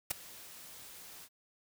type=noise with ADSR envelope; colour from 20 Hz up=white; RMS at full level=-30 dBFS; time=0.1-1.29 s; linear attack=10 ms; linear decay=10 ms; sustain=-21 dB; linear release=57 ms; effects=none